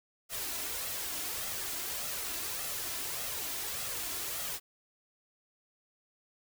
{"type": "noise with flanger", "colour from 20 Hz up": "white", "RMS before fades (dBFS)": -37, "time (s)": [0.29, 4.6], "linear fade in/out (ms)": 50, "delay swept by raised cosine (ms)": [1.5, 3], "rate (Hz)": 1.7, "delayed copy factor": 0.5, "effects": []}